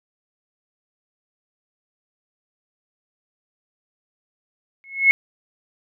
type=tone with exponential growth; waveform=sine; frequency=2182 Hz; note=C#7; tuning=28 cents flat; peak=-6 dBFS; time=4.84-5.11 s; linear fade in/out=0 ms; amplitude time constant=57 ms; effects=none